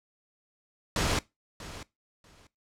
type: noise with echo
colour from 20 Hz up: pink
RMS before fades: -27 dBFS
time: 0.96-1.19 s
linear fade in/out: 2 ms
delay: 640 ms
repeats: 2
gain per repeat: -15 dB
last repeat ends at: 2.47 s
effects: noise-tail reverb RT60 0.2 s tail -20 dB re dry + low-pass 8000 Hz 12 dB/octave